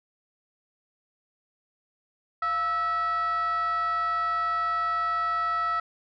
sine tone with frequency modulation, 1313 Hz, E6, 7 cents flat, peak -22 dBFS, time 2.42-5.8 s, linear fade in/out 5 ms, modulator 617 Hz, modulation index 0.49, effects tanh soft clip ceiling -22 dBFS

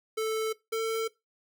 square tone pair in turn, 440 / 447.9 Hz, A4 / A4, 0 / +31 cents, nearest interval unison, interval 31 cents, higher second, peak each -28 dBFS, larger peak neither, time 0.17-0.53 / 0.72-1.08 s, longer neither, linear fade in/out 10 ms, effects noise-tail reverb RT60 0.2 s tail -20 dB re dry

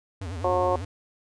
square tone with vibrato, 88.5 Hz, F2, 23 cents sharp, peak -32 dBFS, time 0.21-0.85 s, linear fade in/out 5 ms, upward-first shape sine, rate 10 Hz, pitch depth 190 cents each way
harmonic tone, 181.1 Hz, F#3, 37 cents flat, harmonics 2 / 3 / 4 / 5 / 6, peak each -29 / -24 / -28 / -29 / -29 dBFS, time 0.44-0.76 s, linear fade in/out 5 ms
effects resampled to 22050 Hz

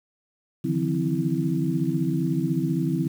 sine tone cluster, 146 / 160.4 / 176.4 / 260 / 327.1 Hz, D3 / E3 / F3 / C4 / E4, -10 / -47 / +18 / -11 / -13 cents, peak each -28 dBFS, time 0.64-3.08 s, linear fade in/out 10 ms, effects 8-bit

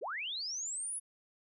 sine linear sweep, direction up, 313.2 to 10530 Hz, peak -36 dBFS, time 0.01-1 s, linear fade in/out 20 ms, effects none

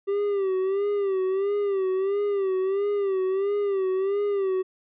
triangle tone with vibrato, 392 Hz, G4, in tune, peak -20 dBFS, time 0.07-4.63 s, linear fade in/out 20 ms, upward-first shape sine, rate 1.5 Hz, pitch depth 81 cents each way, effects resampled to 8000 Hz

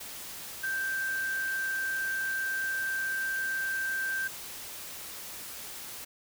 sine tone in noise, 1568 Hz, G6, in tune, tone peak -29 dBFS, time 0.63-4.28 s, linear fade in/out 10 ms, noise white, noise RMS -42 dBFS, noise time 0-6.05 s, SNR +10 dB, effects none

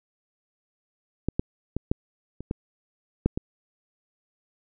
clicks, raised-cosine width 3 ms, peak -11 / -10 / -14 / -9 / -23 / -14 / -7 / -14 dBFS, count 8, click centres 1.286 / 1.395 / 1.766 / 1.915 / 2.406 / 2.511 / 3.26 / 3.375 s, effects none

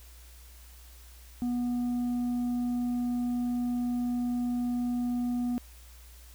sine tone with tanh clipping, 243.7 Hz, B3, 23 cents flat, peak -28 dBFS, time 1.42-5.58 s, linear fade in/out 0 ms, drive 4 dB, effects added 60 Hz sine -49 dBFS peak until 6.34 s + white hiss -56 dBFS RMS until 6.34 s

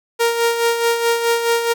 sawtooth tone with tremolo, 466.2 Hz, A#4, in tune, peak -9 dBFS, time 0.19-1.74 s, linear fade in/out 20 ms, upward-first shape sine, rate 4.7 Hz, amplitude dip 55%, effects none

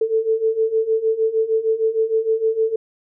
sine beating tone pair, 440 / 446.5 Hz, A4 / A4, 0 / +25 cents, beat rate 6.5 Hz, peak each -21 / -18 dBFS, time 0.01-2.76 s, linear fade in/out 5 ms, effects none

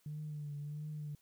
sine tone with vibrato, 148.6 Hz, D3, 21 cents sharp, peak -39 dBFS, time 0.06-1.15 s, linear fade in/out 2 ms, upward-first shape triangle, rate 1.5 Hz, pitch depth 52 cents each way, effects tanh soft clip ceiling -35 dBFS + white hiss -72 dBFS RMS until 1.21 s

